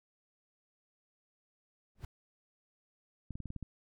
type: noise with exponential growth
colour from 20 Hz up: brown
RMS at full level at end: -39 dBFS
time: 1.95-2.05 s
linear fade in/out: 2 ms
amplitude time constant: 21 ms
type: clicks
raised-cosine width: 5 ms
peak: -29 dBFS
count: 7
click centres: 3.307 / 3.355 / 3.403 / 3.457 / 3.504 / 3.563 / 3.627 s
effects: none